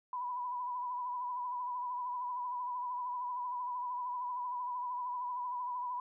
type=tone with vibrato; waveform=sine; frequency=987.8 Hz; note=B5; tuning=in tune; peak=-35 dBFS; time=0.13-6 s; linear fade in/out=2 ms; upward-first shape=triangle; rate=13 Hz; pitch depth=51 cents each way; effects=none